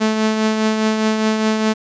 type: tone with tremolo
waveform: sawtooth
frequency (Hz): 217.9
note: A3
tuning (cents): -17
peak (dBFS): -9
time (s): 0-1.74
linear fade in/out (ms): 20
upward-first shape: triangle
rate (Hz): 4.9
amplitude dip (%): 45
effects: resampled to 16000 Hz + 8-bit